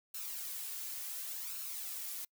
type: noise with flanger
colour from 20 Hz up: blue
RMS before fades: -42 dBFS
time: 0.14-2.25 s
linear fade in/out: 5 ms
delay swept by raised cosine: 0.73 to 2.93 ms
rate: 0.69 Hz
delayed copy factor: +0.55
effects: noise-tail reverb RT60 0.1 s tail -26 dB re dry